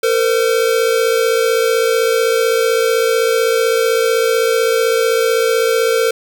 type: tone pair together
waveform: square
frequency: 455.2 / 511 Hz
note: A#4 / C5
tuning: -41 / -41 cents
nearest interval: major second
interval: 200 cents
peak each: -14 / -18 dBFS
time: 0.03-6.11 s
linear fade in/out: 5 ms
effects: 8-bit